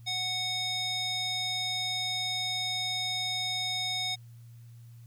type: tone with band-pass filter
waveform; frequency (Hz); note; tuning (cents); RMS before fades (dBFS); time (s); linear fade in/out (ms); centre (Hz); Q
square; 740; F#5; 0; -32; 0.06-4.16; 20; 4100; 2.9
effects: added 117 Hz sine -47 dBFS peak until 5.06 s + white hiss -67 dBFS RMS until 5.06 s